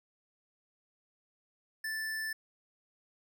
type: tone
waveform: square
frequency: 1760 Hz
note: A6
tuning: in tune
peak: -35 dBFS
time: 1.84-2.33 s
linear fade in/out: 5 ms
effects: none